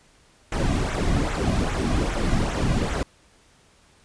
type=noise with flanger; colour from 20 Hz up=brown; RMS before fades=-23 dBFS; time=0.52-3.03 s; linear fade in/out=2 ms; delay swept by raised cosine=0.2 to 2.3 ms; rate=2.5 Hz; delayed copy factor=-0.65; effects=pink hiss -57 dBFS RMS until 4.04 s + resampled to 22050 Hz